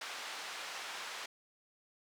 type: band-pass noise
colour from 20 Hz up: pink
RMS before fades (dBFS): -44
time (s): 0.01-1.26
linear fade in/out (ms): 5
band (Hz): 930 to 5600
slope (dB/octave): 12
effects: none